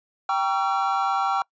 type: chord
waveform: triangle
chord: G diminished seventh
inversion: none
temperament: just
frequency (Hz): 784 / 940.8 / 1128.9 / 1354.7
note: G5 / Bb5 / Db6 / Fb6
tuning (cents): 0 / +16 / +31 / +47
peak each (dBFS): -22 / -28 / -26 / -24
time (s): 0.29-1.42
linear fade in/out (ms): 2
effects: noise-tail reverb RT60 0.1 s tail -24 dB re dry + resampled to 16000 Hz